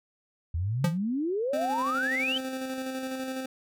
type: exponential sweep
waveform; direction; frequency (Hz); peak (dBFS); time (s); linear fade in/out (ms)
sine; up; 77.78 to 3162; -26; 0.54-2.38; 5
type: tone with exponential decay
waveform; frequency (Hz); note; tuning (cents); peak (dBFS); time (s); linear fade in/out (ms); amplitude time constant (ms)
square; 174.5; F3; -1; -20; 0.84-0.98; 5; 29
type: tone with tremolo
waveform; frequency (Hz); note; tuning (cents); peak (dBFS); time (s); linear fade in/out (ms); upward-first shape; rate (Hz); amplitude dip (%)
25% pulse; 261.6; C4; 0; -27; 1.53-3.46; 5; square; 12; 30
effects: none